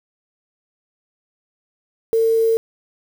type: tone with quantisation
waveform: sine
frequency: 451.4 Hz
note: A4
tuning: 44 cents sharp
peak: -13 dBFS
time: 2.13-2.57 s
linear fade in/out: 0 ms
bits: 6
effects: none